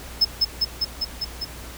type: tone with echo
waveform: triangle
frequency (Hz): 5200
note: E8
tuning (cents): -24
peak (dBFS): -12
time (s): 0.21-0.25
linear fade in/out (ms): 10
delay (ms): 200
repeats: 6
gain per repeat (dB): -2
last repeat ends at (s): 1.45
effects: added 60 Hz sine -39 dBFS peak until 1.77 s + pink hiss -40 dBFS RMS until 1.77 s